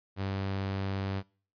sawtooth tone, 97.2 Hz, G2, 14 cents flat, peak -27 dBFS, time 0.16-1.23 s, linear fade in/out 50 ms, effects noise-tail reverb RT60 0.4 s tail -23 dB re dry + resampled to 11025 Hz

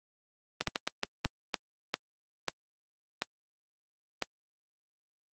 slowing click train, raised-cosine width 0.2 ms, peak -10 dBFS, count 11, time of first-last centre 0.61-4.223 s, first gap 63 ms, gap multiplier 1.36, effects high-pass 200 Hz 12 dB/octave + Opus 24 kbps

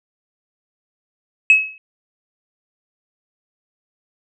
sine tone with exponential decay, 2572 Hz, E7, 43 cents flat, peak -3 dBFS, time 1.5-1.78 s, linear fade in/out 1 ms, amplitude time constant 60 ms, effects tanh soft clip ceiling -2 dBFS

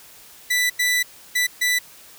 sawtooth tone bursts at uneven times, 1979 Hz, B6, 3 cents sharp, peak -14 dBFS, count 4, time 0.5-0.7 / 0.79-1.03 / 1.35-1.47 / 1.61-1.79 s, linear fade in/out 10 ms, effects white hiss -46 dBFS RMS until 2.18 s

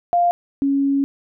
sine tone pair in turn, 698.5 / 277.2 Hz, F5 / C#4, 0 / 0 cents, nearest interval octave + major third, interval 1600 cents, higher first, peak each -13 / -15 dBFS, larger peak first, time 0.13-0.31 / 0.62-1.04 s, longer second, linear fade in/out 0 ms, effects none

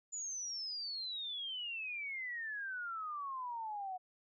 sine exponential sweep, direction down, 7050 to 728 Hz, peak -39 dBFS, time 0.12-3.98 s, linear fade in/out 20 ms, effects none

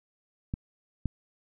clicks, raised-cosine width 5 ms, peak -18 / -16 dBFS, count 2, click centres 0.539 / 1.057 s, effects none

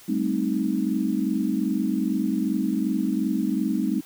sine chord, A half-diminished seventh, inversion third, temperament equal with one note detuned, 196 / 218.6 / 261.6 / 311.1 Hz, G3 / A3 / C4 / Eb4, 0 / -11 / 0 / 0 cents, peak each -27 dBFS, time 0.08-4.01 s, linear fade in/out 10 ms, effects white hiss -49 dBFS RMS until 4.05 s

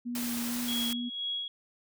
sine tone with vibrato, 239.9 Hz, A#3, 50 cents sharp, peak -32 dBFS, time 0.05-1.1 s, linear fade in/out 20 ms, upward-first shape sine, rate 2.2 Hz, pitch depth 18 cents each way
white noise, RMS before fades -37 dBFS, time 0.15-0.93 s, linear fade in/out 2 ms
sine tone with tremolo, 3322 Hz, G#7, in tune, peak -30 dBFS, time 0.68-1.48 s, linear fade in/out 2 ms, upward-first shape sine, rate 2 Hz, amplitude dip 65%
effects none

